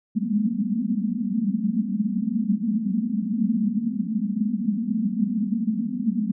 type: band-pass noise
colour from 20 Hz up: white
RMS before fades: -24 dBFS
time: 0.15-6.32 s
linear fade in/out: 10 ms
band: 190 to 240 Hz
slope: 96 dB/octave
effects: none